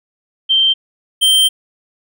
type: tone pair in turn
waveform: sine / square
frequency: 3136 / 3136 Hz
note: G7 / G7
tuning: 0 / 0 cents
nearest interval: unison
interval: 0 cents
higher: neither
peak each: -9 dBFS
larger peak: neither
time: 0.49-0.74 / 1.21-1.49 s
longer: second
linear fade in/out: 20 ms
effects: none